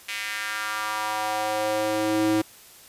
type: tone with high-pass filter sweep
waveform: square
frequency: 107.3 Hz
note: A2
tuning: 43 cents flat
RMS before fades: -26 dBFS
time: 0.08-2.42 s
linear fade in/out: 10 ms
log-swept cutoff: 2300 to 280 Hz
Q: 2.5
effects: white hiss -49 dBFS RMS until 2.88 s + resampled to 32000 Hz